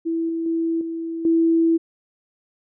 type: tone with level steps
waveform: sine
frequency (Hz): 329.6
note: E4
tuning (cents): 0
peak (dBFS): -20 / -22 / -19 / -25 / -14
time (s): 0.05-1.78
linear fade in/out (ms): 20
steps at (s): 0.29 / 0.46 / 0.81 / 1.25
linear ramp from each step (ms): 2
effects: none